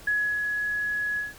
sine tone with ADSR envelope, 1684 Hz, G#6, 24 cents sharp, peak -21 dBFS, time 0.07-1.34 s, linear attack 6 ms, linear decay 300 ms, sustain -4 dB, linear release 160 ms, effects pink hiss -48 dBFS RMS until 1.38 s

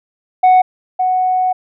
sine tone pair in turn, 740 / 740 Hz, F#5 / F#5, 0 / 0 cents, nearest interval unison, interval 0 cents, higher neither, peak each -3 / -11 dBFS, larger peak first, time 0.43-0.62 / 0.99-1.53 s, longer second, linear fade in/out 10 ms, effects tanh soft clip ceiling -5 dBFS

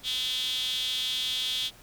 sawtooth tone with high-pass filter, 254.9 Hz, C4, 45 cents flat, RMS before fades -30 dBFS, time 0.03-1.71 s, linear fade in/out 50 ms, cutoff 3400 Hz, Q 9.3, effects pink hiss -53 dBFS RMS until 1.82 s

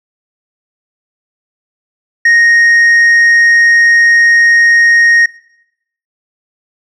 sine tone with tanh clipping, 1864.7 Hz, A#6, in tune, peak -5 dBFS, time 2.25-5.26 s, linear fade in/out 5 ms, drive 3 dB, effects noise-tail reverb RT60 0.8 s tail -20 dB re dry

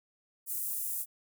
pink high-pass noise, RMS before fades -35 dBFS, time 0.46-1.06 s, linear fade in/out 50 ms, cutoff 9800 Hz, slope 24 dB/octave, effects none

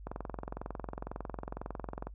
click train, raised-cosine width 1 ms, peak -24 dBFS, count 45, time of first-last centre 0.07-2.07 s, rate 22 Hz, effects noise-tail reverb RT60 0.1 s tail -21 dB re dry + added 50 Hz sine -45 dBFS peak until 2.14 s

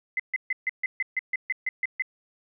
sine tone bursts, 2043 Hz, C7, 42 cents flat, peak -23 dBFS, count 12, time 0.17-2.022 s, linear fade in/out 2 ms, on 26 ms, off 140 ms, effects none

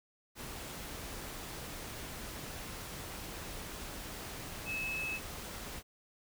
sine tone in noise, 2593 Hz, E7, 29 cents flat, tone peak -35 dBFS, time 4.65-5.2 s, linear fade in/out 50 ms, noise pink, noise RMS -44 dBFS, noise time 0.35-5.83 s, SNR +6 dB, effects none

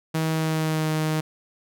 sawtooth tone with pitch glide, 159.6 to 156.14 Hz, D#3 to D#3, +44 to +6 cents, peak -18 dBFS, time 0.14-1.21 s, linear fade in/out 10 ms, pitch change -38 cents, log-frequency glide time 0.32-0.9 s, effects none

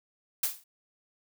blue noise with exponential decay, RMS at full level -24 dBFS, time 0.43-0.64 s, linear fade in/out 5 ms, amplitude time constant 45 ms, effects none

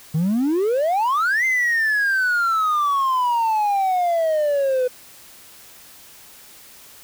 triangle exponential two-way sweep, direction up then down, 149.5 to 2093 to 496.3 Hz, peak -14 dBFS, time 0.14-4.88 s, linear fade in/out 10 ms, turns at 1.45 s, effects tanh soft clip ceiling -11 dBFS + white hiss -45 dBFS RMS until 7.03 s

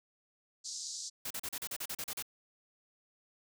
white band-pass noise, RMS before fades -42 dBFS, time 0.64-1.1 s, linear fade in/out 20 ms, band 4200 to 7600 Hz, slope 48 dB/octave
white noise bursts, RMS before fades -39 dBFS, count 11, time 1.25-2.225 s, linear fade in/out 5 ms, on 55 ms, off 37 ms
effects none

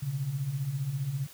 sine beating tone pair, 125 / 140 Hz, B2 / C#3, +21 / +18 cents, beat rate 15 Hz, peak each -36 / -30 dBFS, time 0.02-1.27 s, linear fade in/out 10 ms, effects white hiss -51 dBFS RMS until 1.33 s

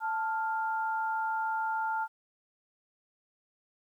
sine tone pair together, 883.3 / 1396.9 Hz, A5 / F6, +6 / 0 cents, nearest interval minor sixth, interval 794 cents, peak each -30 / -34 dBFS, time 0-2.08 s, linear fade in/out 50 ms, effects 11-bit

